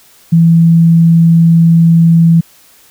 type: tone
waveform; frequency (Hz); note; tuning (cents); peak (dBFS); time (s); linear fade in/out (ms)
sine; 166.2; E3; +15; -3; 0.32-2.41; 10
effects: white hiss -44 dBFS RMS until 2.9 s